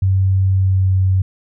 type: tone with pitch glide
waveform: sine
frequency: 95.4 to 94.3 Hz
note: G2 to F#2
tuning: -47 to +33 cents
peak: -11 dBFS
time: 0.02-1.22 s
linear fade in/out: 5 ms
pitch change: -20 cents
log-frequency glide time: 0.51-0.93 s
effects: none